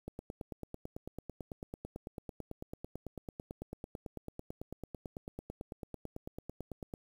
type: click train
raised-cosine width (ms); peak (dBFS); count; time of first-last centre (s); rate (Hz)
2; -28; 63; 0.08-6.938; 9.04
effects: 9-bit